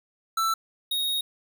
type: tone pair in turn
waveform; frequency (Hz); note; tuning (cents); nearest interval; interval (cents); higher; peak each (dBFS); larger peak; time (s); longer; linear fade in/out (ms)
square; 1329 / 3752; E6 / A#7; +14 / +11; octave + tritone; 1797; second; -23 / -25; first; 0.37-0.54 / 0.91-1.21; second; 5
effects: none